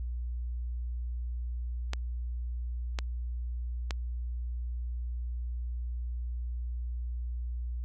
clicks, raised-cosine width 0.2 ms, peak -16 dBFS, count 3, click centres 1.934 / 2.988 / 3.908 s, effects added 60 Hz sine -32 dBFS peak until 7.84 s

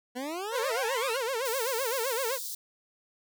20% pulse exponential sweep, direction up, 240.1 to 1480 Hz, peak -28 dBFS, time 0.15-1.18 s, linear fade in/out 20 ms
sawtooth tone with vibrato, 493.9 Hz, B4, in tune, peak -25 dBFS, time 0.51-2.39 s, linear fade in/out 50 ms, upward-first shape sine, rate 7.8 Hz, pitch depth 190 cents each way
white high-pass noise, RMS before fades -37 dBFS, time 1.45-2.55 s, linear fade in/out 5 ms, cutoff 3800 Hz, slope 48 dB/octave
effects none

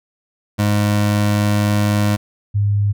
25% pulse / sine tone pair in turn, 103.83 / 102.16 Hz, G#2 / G#2, 0 / -28 cents, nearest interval unison, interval 28 cents, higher first, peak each -10 / -13 dBFS, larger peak first, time 0.58-2.17 / 2.54-2.93 s, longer first, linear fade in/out 20 ms, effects none

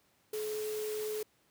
sine tone in noise, 428.1 Hz, A4, 47 cents flat, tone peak -34 dBFS, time 0.33-1.23 s, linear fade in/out 5 ms, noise white, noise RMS -45 dBFS, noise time 0.33-1.23 s, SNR +8 dB, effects pink hiss -70 dBFS RMS until 1.5 s + high-pass 100 Hz 12 dB/octave

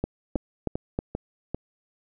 two click trains, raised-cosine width 2 ms, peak -15 / -12 dBFS, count 4 / 4, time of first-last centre 0.36-1.546 / 0.04-0.989 s, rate 2.53 / 3.16 Hz, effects none

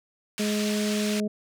pink band-pass noise, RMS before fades -34 dBFS, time 0.38-1.2 s, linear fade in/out 0 ms, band 1900 to 7600 Hz, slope 12 dB/octave
harmonic tone, 210 Hz, G#3, 19 cents sharp, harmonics 1 / 2 / 3, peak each -25 / -31 / -35 dBFS, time 0.39-1.28 s, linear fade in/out 10 ms
effects none

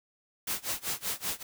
white noise with tremolo, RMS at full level -31 dBFS, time 0.47-1.43 s, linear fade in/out 5 ms, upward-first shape sine, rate 5.2 Hz, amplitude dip 95%, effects none

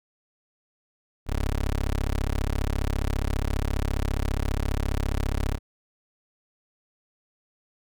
20% pulse tone, 34.76 Hz, C#1, 6 cents sharp, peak -19 dBFS, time 1.26-5.59 s, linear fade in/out 50 ms, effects none

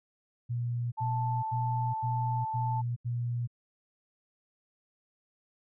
sine tone bursts, 120 Hz, B2, 49 cents flat, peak -29 dBFS, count 6, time 0.49-3.475 s, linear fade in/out 20 ms, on 430 ms, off 81 ms
sine tone, 880 Hz, A5, in tune, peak -31 dBFS, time 0.97-2.82 s, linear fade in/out 20 ms
effects none

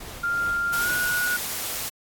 pink noise with tremolo, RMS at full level -38 dBFS, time 0-1.15 s, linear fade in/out 5 ms, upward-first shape triangle, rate 2.7 Hz, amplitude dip 40%
sine tone with pitch glide, 1396.9 to 1456.2 Hz, F6 to F#6, 0 to -28 cents, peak -22 dBFS, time 0.23-1.37 s, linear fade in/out 10 ms, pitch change +72 cents, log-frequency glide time 0.79-0.9 s
white noise, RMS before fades -30 dBFS, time 0.72-1.9 s, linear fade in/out 20 ms
effects AAC 64 kbps

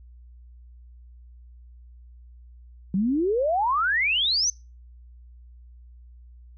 sine exponential sweep, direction up, 180.3 to 6272 Hz, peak -20 dBFS, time 2.94-4.5 s, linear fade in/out 2 ms, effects noise-tail reverb RT60 0.3 s tail -25 dB re dry + added 60 Hz sine -45 dBFS peak until 6.57 s

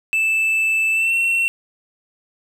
triangle tone with pitch glide, 2637 to 2714 Hz, E7 to E7, 0 to +50 cents, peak -14 dBFS, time 0.13-1.48 s, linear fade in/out 0 ms, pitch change +50 cents, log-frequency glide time 0.92-1.16 s, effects none

